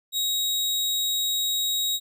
sawtooth tone, 3800 Hz, A#7, 33 cents sharp, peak -20 dBFS, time 0.12-2 s, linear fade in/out 50 ms, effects none

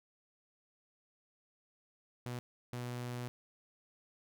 sawtooth tone bursts at uneven times, 122.4 Hz, B2, 15 cents flat, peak -35 dBFS, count 2, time 2.26-2.39 / 2.73-3.28 s, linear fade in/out 0 ms, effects none

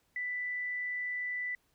sine tone, 1983 Hz, B6, 7 cents sharp, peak -33 dBFS, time 0.16-1.55 s, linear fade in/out 2 ms, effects pink hiss -73 dBFS RMS until 1.74 s

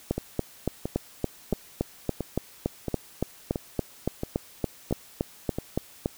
two click trains, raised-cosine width 2 ms, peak -11 / -15 dBFS, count 22 / 9, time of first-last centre 0.11-6.059 / 0.18-5.585 s, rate 3.53 / 1.48 Hz, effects white hiss -51 dBFS RMS until 6.17 s

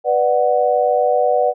sine chord, B minor, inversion none, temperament just, 493.9 / 592.7 / 740.8 Hz, B4 / D5 / F#5, 0 / +16 / +2 cents, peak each -17 dBFS, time 0.04-1.54 s, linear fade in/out 50 ms, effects none

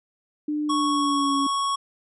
sine tone with pitch glide, 299.4 to 279.4 Hz, D4 to C#4, +33 to +14 cents, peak -23 dBFS, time 0.48-1.47 s, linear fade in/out 5 ms, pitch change -119 cents, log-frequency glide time 0.72-1.34 s
square tone, 1108.7 Hz, C#6, in tune, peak -23 dBFS, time 0.69-1.76 s, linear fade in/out 10 ms
effects resampled to 24000 Hz

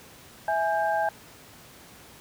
sine tone cluster, 656 / 831 / 1584 Hz, E5 / G#5 / G6, -9 / +1 / +18 cents, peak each -27 / -25 / -31 dBFS, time 0.48-1.09 s, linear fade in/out 2 ms, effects pink hiss -49 dBFS RMS until 2.2 s + high-pass 80 Hz 12 dB/octave

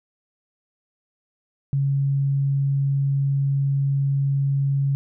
sine tone, 138.59 Hz, C#3, in tune, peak -18 dBFS, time 1.73-4.95 s, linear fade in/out 0 ms, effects none

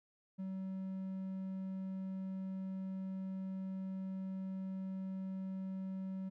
triangle tone, 190 Hz, F#3, 46 cents sharp, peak -37 dBFS, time 0.38-6.3 s, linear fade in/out 20 ms, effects none

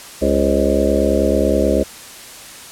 harmonic tone with a mistuned harmonic, 69.3 Hz, C#2, in tune, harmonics 1 / 3 / 4 / 5 / 6 / 7 / 8 / 9, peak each -21 / -21 / -21 / -21 / -21 / -21 / -21 / -21 dBFS, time 0.21-1.84 s, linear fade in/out 20 ms, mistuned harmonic 7, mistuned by +79 cents, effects white hiss -36 dBFS RMS until 2.71 s + low-pass 11000 Hz 12 dB/octave

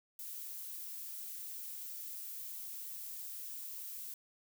violet noise, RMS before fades -45 dBFS, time 0.19-4.14 s, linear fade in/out 2 ms, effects none

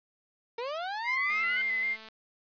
30% pulse linear sweep, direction up, 451.1 to 1536 Hz, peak -30 dBFS, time 0.58-1.62 s, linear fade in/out 5 ms
sine tone with vibrato, 2066 Hz, C7, 22 cents flat, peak -27 dBFS, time 1.04-1.97 s, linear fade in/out 50 ms, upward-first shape square, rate 3.8 Hz, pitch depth 32 cents each way
click train, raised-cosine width 0.2 ms, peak -31 dBFS, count 174, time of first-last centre 1.3-2.086 s, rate 220 Hz
effects resampled to 11025 Hz + 10-bit

